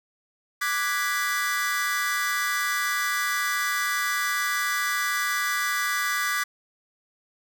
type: chord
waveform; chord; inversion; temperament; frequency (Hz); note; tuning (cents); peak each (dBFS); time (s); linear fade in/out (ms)
45% pulse; G# half-diminished seventh; second; equal; 1174.7 / 1480 / 1661.2 / 1975.5; D6 / F#6 / G#6 / B6; 0 / 0 / 0 / 0; -29 / -32 / -30 / -28; 0.61-6.44; 10
effects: none